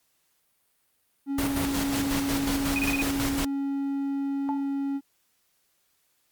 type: tone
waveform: triangle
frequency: 277.2 Hz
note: C#4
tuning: in tune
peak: -24 dBFS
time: 1.26-5.01 s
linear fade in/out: 50 ms
type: noise with tremolo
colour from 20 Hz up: pink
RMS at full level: -29 dBFS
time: 1.38-3.45 s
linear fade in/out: 5 ms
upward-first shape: square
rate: 5.5 Hz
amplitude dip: 45%
type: tone bursts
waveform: sine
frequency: 2489 Hz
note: D#7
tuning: in tune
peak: -25 dBFS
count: 5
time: 2.76-3.016 s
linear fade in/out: 0 ms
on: 28 ms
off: 29 ms
type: tone with exponential decay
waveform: sine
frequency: 866 Hz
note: A5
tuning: 28 cents flat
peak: -25 dBFS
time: 4.49-4.7 s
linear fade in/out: 0 ms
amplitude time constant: 44 ms
effects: white hiss -70 dBFS RMS until 6.31 s + Opus 48 kbps